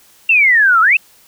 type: exponential two-way sweep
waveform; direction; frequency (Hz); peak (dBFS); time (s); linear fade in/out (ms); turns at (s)
sine; down then up; 2759 to 1272 to 2759; -7; 0.29-0.97; 5; 0.81
effects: white hiss -48 dBFS RMS until 1.27 s